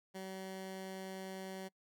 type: tone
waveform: 15% pulse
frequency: 190 Hz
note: F#3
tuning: 46 cents sharp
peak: -37 dBFS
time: 0.14-1.69 s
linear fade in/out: 20 ms
effects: noise-tail reverb RT60 0.1 s tail -25 dB re dry